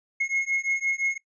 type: beating tone pair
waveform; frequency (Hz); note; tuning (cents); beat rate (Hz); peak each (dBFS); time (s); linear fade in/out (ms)
triangle; 2162 / 2167.8; C#7 / C#7; -44 / -39; 5.8; -25; 0.2-1.18; 10
effects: noise-tail reverb RT60 0.1 s tail -20 dB re dry + resampled to 22050 Hz